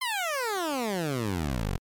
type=exponential sweep; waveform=15% pulse; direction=down; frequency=1064 to 41 Hz; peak=-21 dBFS; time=0.01-1.78 s; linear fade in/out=10 ms; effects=MP3 96 kbps